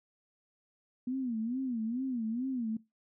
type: tone with vibrato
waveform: sine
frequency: 241.8 Hz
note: B3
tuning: 36 cents flat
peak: -31 dBFS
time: 1.07-2.77 s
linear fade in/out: 5 ms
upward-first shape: sine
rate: 2.3 Hz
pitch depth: 170 cents each way
effects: noise-tail reverb RT60 0.2 s tail -20 dB re dry